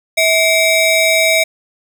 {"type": "ring-modulated tone", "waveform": "30% pulse", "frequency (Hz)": 1480, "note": "F#6", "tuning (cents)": 0, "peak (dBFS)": -4, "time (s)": [0.17, 1.44], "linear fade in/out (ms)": 10, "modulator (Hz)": 830, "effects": []}